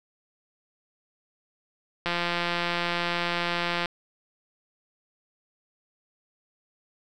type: click train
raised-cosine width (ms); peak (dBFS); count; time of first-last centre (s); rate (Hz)
0.3; -11; 312; 2.06-3.858; 173
effects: none